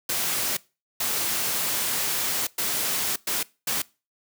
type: noise bursts at uneven times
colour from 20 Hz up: white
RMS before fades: -26 dBFS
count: 5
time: 0.09-0.57 / 1-2.47 / 2.58-3.16 / 3.27-3.43 / 3.67-3.82 s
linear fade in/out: 5 ms
effects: noise-tail reverb RT60 0.3 s tail -22 dB re dry + high-pass 100 Hz 12 dB/octave